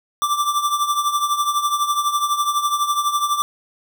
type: tone with tremolo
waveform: square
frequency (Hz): 1174.7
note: D6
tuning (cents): 0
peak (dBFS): -15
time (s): 0.22-3.42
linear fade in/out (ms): 0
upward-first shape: triangle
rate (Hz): 12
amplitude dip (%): 75
effects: none